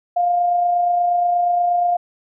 sine tone with amplitude modulation, 704 Hz, F5, 14 cents sharp, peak -13 dBFS, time 0.16-1.97 s, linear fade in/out 10 ms, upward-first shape sine, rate 28.4 Hz, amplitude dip 30%, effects none

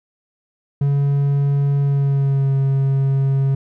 triangle tone with pitch glide, 141 to 136.2 Hz, C#3 to C#3, +30 to -30 cents, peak -12 dBFS, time 0.81-3.55 s, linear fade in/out 5 ms, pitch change -60 cents, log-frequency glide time 1.8-2.54 s, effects none

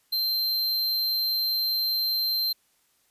square tone, 4135 Hz, C8, 21 cents flat, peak -24 dBFS, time 0.12-2.53 s, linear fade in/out 10 ms, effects white hiss -67 dBFS RMS until 3.1 s + resampled to 32000 Hz

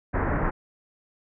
pink low-pass noise, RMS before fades -25 dBFS, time 0.13-0.51 s, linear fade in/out 20 ms, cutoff 1900 Hz, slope 48 dB/octave, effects none

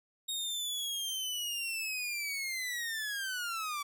sawtooth linear sweep, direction down, 3752 to 1139 Hz, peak -31 dBFS, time 0.28-3.83 s, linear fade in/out 10 ms, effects none

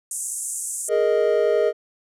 white band-pass noise, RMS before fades -29 dBFS, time 0.11-0.89 s, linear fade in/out 2 ms, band 7100 to 10000 Hz, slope 48 dB/octave
triangle chord, Ab suspended second, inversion none, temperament equal, 415.3 / 466.2 / 622.3 Hz, Ab4 / Bb4 / Eb5, 0 / 0 / 0 cents, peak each -19 dBFS, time 0.88-1.73 s, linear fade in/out 50 ms
effects none

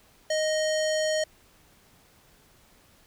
square tone with low-pass filter, 622.3 Hz, D#5, in tune, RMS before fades -26 dBFS, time 0.3-1.24 s, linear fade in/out 5 ms, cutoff 6700 Hz, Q 2, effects pink hiss -59 dBFS RMS until 3.06 s

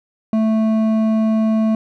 sine tone with hard clipping, 220 Hz, A3, in tune, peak -15 dBFS, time 0.33-1.75 s, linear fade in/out 2 ms, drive 8 dB, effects none

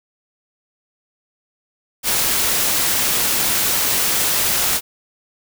white noise, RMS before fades -18 dBFS, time 2.03-4.81 s, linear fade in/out 50 ms, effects none

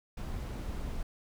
brown noise, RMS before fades -37 dBFS, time 0.17-1.03 s, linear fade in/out 5 ms, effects none

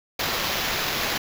blue noise with sample-and-hold, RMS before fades -26 dBFS, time 0.19-1.18 s, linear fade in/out 5 ms, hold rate 8820 Hz, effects none

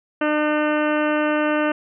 harmonic tone, 301.7 Hz, D4, 47 cents sharp, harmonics 1 / 2 / 3 / 4 / 5 / 6 / 7 / 8 / 9 / 10, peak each -21 / -22 / -30 / -28 / -27 / -32 / -37 / -39 / -33 / -40 dBFS, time 0.21-1.72 s, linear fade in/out 5 ms, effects none

